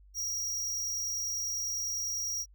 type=tone; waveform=square; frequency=5690 Hz; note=F8; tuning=31 cents sharp; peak=-32 dBFS; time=0.14-2.46 s; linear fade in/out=50 ms; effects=added 49 Hz sine -54 dBFS peak until 2.54 s